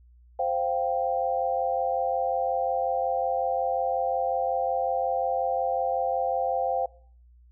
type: chord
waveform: sine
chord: C suspended fourth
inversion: none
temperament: equal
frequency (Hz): 523.3 / 698.5 / 784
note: C5 / F5 / G5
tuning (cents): 0 / 0 / 0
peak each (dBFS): -28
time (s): 0.39-6.86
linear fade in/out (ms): 5
effects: noise-tail reverb RT60 0.5 s tail -21 dB re dry + added 60 Hz sine -52 dBFS peak until 7.51 s